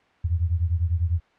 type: beating tone pair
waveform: sine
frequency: 82.41 / 92.41 Hz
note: E2 / F#2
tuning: 0 / -2 cents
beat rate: 10 Hz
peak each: -22 / -25 dBFS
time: 0.24-1.2 s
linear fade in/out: 10 ms
effects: white hiss -59 dBFS RMS until 1.38 s + low-pass 2000 Hz 12 dB/octave